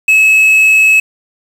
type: tone with quantisation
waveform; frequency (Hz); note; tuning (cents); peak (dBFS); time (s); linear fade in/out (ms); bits
triangle; 2582; E7; -37; -3; 0.08-1; 5; 5
effects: none